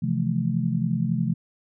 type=chord; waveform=sine; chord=F major seventh; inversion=second; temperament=just; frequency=130.96 / 163.7 / 174.61 / 218.3 Hz; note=C3 / E3 / F3 / A3; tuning=+2 / -12 / 0 / -13 cents; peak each=-27 dBFS; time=0.02-1.34 s; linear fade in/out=10 ms; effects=none